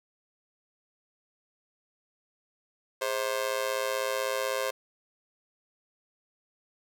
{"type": "tone with amplitude modulation", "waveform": "sawtooth", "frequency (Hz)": 528, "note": "C5", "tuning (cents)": 16, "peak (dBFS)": -20, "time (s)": [3.01, 4.71], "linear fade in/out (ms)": 10, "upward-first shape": "sine", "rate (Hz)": 116, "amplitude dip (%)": 95, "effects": []}